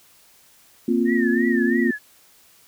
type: chord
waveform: sine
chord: Bb suspended second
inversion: none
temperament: equal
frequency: 233.1 / 261.6 / 349.2 Hz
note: Bb3 / C4 / F4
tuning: 0 / 0 / 0 cents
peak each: -20 / -22 / -22 dBFS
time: 0.88-1.91 s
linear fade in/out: 5 ms
type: tone with vibrato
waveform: sine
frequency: 1817 Hz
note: A#6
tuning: 45 cents flat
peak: -25 dBFS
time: 1.05-1.99 s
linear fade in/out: 50 ms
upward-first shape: triangle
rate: 3 Hz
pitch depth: 140 cents each way
effects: white hiss -54 dBFS RMS until 2.67 s